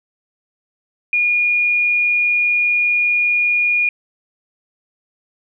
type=tone; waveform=sine; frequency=2435 Hz; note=D#7; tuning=38 cents flat; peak=-13 dBFS; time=1.13-3.89 s; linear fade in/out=2 ms; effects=none